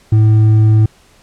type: tone with hard clipping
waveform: sine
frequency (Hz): 108.7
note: A2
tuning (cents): -21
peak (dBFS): -7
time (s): 0.12-0.86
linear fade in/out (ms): 5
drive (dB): 4
effects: pink hiss -48 dBFS RMS until 1.22 s + low-pass 10000 Hz 12 dB/octave